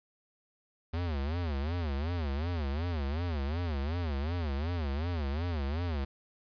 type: tone with vibrato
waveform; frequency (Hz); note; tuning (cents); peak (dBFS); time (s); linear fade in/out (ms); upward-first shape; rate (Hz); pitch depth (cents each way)
square; 77.78; D#2; 0; -31; 0.93-6.05; 10; sine; 2.7; 230
effects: resampled to 11025 Hz + 10-bit